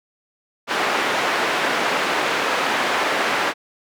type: band-pass noise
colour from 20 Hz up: white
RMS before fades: -21 dBFS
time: 0.67-3.54 s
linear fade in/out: 50 ms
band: 310 to 1900 Hz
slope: 12 dB/octave
effects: none